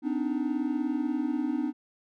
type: tone cluster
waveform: triangle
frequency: 252.7 / 289.1 / 309.4 Hz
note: B3 / D4 / D#4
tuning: +40 / -27 / -10 cents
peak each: -29 dBFS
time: 0.02-1.73 s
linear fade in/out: 50 ms
effects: none